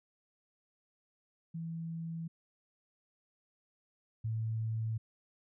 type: tone pair in turn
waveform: sine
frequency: 164.81 / 111.47 Hz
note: E3 / A2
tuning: 0 / +23 cents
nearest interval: perfect fifth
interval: 677 cents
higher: first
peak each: -37 / -32 dBFS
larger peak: second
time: 1.54-2.28 / 4.24-4.98 s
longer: neither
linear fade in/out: 10 ms
effects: none